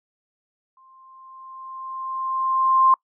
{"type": "tone with exponential growth", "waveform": "sine", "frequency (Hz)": 1052, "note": "C6", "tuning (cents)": 9, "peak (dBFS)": -11, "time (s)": [0.77, 2.94], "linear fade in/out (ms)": 2, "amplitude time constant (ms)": 470, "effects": ["noise-tail reverb RT60 0.1 s tail -26 dB re dry"]}